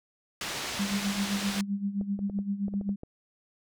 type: low-pass noise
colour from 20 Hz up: white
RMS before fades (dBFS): -35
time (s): 0.41-1.61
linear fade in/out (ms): 2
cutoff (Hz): 5100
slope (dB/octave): 12
type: tone with tremolo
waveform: sine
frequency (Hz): 200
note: G3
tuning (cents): +35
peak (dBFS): -25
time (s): 0.79-2.96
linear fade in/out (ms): 5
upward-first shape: sine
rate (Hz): 7.7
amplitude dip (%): 75
type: clicks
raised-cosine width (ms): 2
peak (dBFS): -27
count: 9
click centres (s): 2.012 / 2.191 / 2.298 / 2.389 / 2.682 / 2.739 / 2.812 / 2.892 / 3.034
effects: none